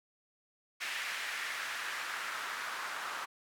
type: noise with band-pass filter sweep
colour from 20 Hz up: white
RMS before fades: -39 dBFS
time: 0.8-3.26 s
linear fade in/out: 20 ms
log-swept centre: 2000 to 1200 Hz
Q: 2
effects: none